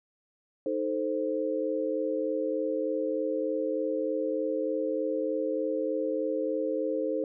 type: chord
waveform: sine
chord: A diminished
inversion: second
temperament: equal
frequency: 311.1 / 440 / 523.3 Hz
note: Eb4 / A4 / C5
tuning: 0 / 0 / 0 cents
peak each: -32 / -32 / -30 dBFS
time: 0.66-7.24 s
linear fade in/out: 2 ms
effects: none